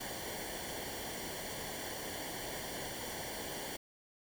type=noise with comb filter; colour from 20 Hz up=pink; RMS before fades=-42 dBFS; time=0-3.77 s; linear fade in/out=10 ms; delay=0.78 ms; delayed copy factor=-0.7; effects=none